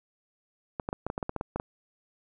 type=clicks; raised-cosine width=1 ms; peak=-17 dBFS; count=12; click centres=0.798 / 0.889 / 0.929 / 1.066 / 1.101 / 1.179 / 1.228 / 1.294 / 1.363 / 1.411 / 1.56 / 1.599 s; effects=none